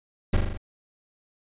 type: noise with echo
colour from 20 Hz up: brown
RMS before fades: -19 dBFS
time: 0.33-0.37 s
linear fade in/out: 5 ms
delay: 41 ms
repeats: 5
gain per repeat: -3 dB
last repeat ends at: 0.575 s
effects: resampled to 8000 Hz